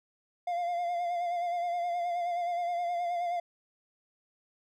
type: tone with vibrato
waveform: triangle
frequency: 698.5 Hz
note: F5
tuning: in tune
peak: -27 dBFS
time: 0.47-3.4 s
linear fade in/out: 5 ms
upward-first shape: sine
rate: 9.5 Hz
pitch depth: 36 cents each way
effects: none